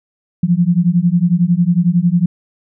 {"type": "beating tone pair", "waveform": "sine", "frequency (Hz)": [169, 180], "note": ["E3", "F#3"], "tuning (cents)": [43, -47], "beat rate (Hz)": 11, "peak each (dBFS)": [-13, -13], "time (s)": [0.43, 2.26], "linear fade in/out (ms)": 5, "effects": []}